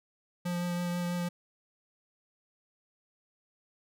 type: tone with vibrato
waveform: square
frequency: 175.5 Hz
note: F3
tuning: 9 cents sharp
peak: -31 dBFS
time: 0.45-1.29 s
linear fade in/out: 10 ms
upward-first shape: triangle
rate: 6.1 Hz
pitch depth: 15 cents each way
effects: none